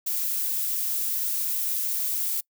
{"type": "noise", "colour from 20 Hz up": "violet", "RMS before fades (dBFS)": -27, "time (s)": [0.06, 2.41], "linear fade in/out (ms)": 10, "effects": ["noise-tail reverb RT60 0.1 s tail -25 dB re dry"]}